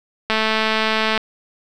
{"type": "click train", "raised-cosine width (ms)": 0.3, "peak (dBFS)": -3, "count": 193, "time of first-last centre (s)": [0.3, 1.177], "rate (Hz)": 219, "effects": []}